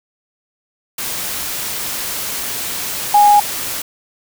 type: tone in noise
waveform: sine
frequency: 825 Hz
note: G#5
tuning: 12 cents flat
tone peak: -6 dBFS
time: 3.14-3.4 s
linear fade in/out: 5 ms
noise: white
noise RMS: -23 dBFS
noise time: 0.98-3.82 s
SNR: +14 dB
effects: none